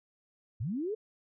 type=linear sweep; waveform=sine; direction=up; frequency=87.8 to 452.8 Hz; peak=-31 dBFS; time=0.6-0.95 s; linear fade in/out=10 ms; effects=none